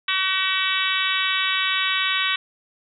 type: harmonic tone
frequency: 379.1 Hz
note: F#4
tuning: 42 cents sharp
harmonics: 3 / 4 / 5 / 6 / 7 / 8 / 9 / 10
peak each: -28 / -28 / -28 / -28 / -28 / -28 / -28 / -28 dBFS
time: 0.08-2.36 s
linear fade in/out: 5 ms
effects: none